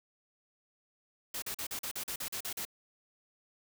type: noise bursts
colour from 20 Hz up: white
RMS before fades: -38 dBFS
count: 11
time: 1.34-2.652 s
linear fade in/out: 5 ms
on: 82 ms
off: 41 ms
effects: none